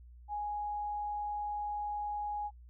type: tone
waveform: sine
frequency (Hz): 830.6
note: G#5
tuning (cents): 0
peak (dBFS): -34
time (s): 0.28-2.51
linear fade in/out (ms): 50
effects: noise-tail reverb RT60 0.1 s tail -25 dB re dry + added 60 Hz sine -51 dBFS peak until 2.69 s